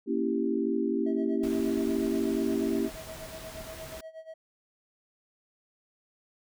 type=chord; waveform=sine; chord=A# diminished seventh; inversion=none; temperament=equal; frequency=233.1 / 277.2 / 329.6 / 392 Hz; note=A#3 / C#4 / E4 / G4; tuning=0 / 0 / 0 / 0 cents; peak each=-31 dBFS; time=0.06-2.9 s; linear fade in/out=50 ms
type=tone with tremolo; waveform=triangle; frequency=642 Hz; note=E5; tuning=46 cents flat; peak=-37 dBFS; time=1.06-4.34 s; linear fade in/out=5 ms; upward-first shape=sine; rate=8.4 Hz; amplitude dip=85%
type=noise; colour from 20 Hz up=pink; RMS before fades=-44 dBFS; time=1.43-4.01 s; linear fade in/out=5 ms
effects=none